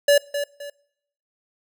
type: tone with echo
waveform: square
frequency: 574 Hz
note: D5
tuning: 40 cents flat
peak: -13 dBFS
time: 0.08-0.18 s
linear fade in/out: 5 ms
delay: 260 ms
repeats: 2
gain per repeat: -10 dB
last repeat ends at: 0.7 s
effects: noise-tail reverb RT60 0.7 s tail -23 dB re dry